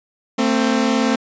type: tone pair together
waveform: sawtooth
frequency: 224.4 / 262.1 Hz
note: A3 / C4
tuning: +34 / +3 cents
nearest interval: minor third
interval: 269 cents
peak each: -14 dBFS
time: 0.38-1.16 s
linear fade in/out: 10 ms
effects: resampled to 16000 Hz